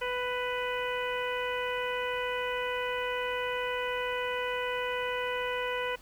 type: harmonic tone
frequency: 496.3 Hz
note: B4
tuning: 8 cents sharp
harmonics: 1 / 2 / 3 / 4 / 5 / 6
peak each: -33 / -36 / -38 / -39 / -40 / -41 dBFS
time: 0.01-5.96 s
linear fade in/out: 10 ms
effects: added 42 Hz sine -56 dBFS peak until 6.01 s + pink hiss -56 dBFS RMS until 6.01 s